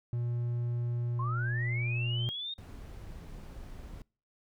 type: tone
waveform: triangle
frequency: 119.8 Hz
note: A#2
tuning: 48 cents sharp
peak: -28 dBFS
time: 0.13-2.29 s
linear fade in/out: 0 ms
type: linear sweep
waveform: sine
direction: up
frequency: 1024 to 3729 Hz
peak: -35 dBFS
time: 1.19-2.54 s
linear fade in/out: 5 ms
type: noise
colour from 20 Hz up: brown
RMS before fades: -45 dBFS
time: 2.58-4.02 s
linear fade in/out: 2 ms
effects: noise-tail reverb RT60 0.4 s tail -26 dB re dry